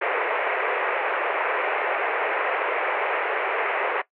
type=band-pass noise; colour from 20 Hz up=pink; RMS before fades=-25 dBFS; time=0.01-4.02 s; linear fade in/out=10 ms; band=410 to 2500 Hz; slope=48 dB/octave; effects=noise-tail reverb RT60 0.1 s tail -17 dB re dry